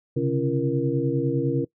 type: tone cluster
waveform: sine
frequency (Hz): 131.5 / 141.4 / 275.5 / 339.7 / 468.6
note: C3 / C#3 / C#4 / F4 / A#4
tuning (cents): +9 / +35 / -11 / -48 / +9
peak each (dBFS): -27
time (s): 0.16-1.65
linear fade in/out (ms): 10
effects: noise-tail reverb RT60 0.1 s tail -21 dB re dry